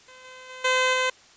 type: tone with level steps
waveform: 10% pulse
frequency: 513 Hz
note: C5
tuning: 34 cents flat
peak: -38 / -34 / -30 / -11 / -13 dBFS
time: 0.08-1.1 s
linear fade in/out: 5 ms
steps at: 0.24 / 0.49 / 0.64 / 0.93 s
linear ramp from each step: 10 ms
effects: white hiss -53 dBFS RMS until 1.36 s + resampled to 16000 Hz